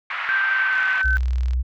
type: band-pass noise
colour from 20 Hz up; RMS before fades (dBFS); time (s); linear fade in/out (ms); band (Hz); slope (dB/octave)
pink; -27; 0.1-1.02; 5; 1200 to 2300; 24
type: tone with pitch glide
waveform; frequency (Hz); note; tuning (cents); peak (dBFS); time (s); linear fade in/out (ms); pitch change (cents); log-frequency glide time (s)
sine; 1564 to 1528.3; G6 to G6; -4 to -44; -18; 0.29-1.17; 0; -40; 0.45-0.83
type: click train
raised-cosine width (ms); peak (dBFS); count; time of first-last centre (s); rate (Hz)
0.2; -24; 33; 0.73-1.534; 39.8
type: tone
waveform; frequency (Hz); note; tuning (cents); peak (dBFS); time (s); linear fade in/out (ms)
sine; 62.8; B1; +30; -18; 1.04-1.63; 20
effects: none